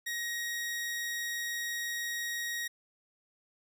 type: tone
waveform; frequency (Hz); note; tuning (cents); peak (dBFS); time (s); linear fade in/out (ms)
sawtooth; 1886; A#6; +20; -30; 0.06-2.68; 10
effects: none